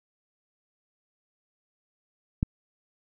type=click; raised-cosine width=5 ms; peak=-11 dBFS; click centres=2.429 s; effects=none